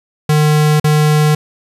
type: tone with dropouts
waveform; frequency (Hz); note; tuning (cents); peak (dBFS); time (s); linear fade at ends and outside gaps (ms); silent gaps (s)
square; 151.5; D#3; -46; -9; 0.29-1.35; 5; 0.799-0.842
effects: resampled to 32000 Hz + 7-bit